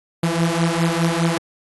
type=beating tone pair; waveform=sawtooth; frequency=164.81 / 169.71 Hz; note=E3 / F3; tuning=0 / -49 cents; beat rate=4.9 Hz; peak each=-16 dBFS; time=0.23-1.38 s; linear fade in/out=5 ms; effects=AAC 32 kbps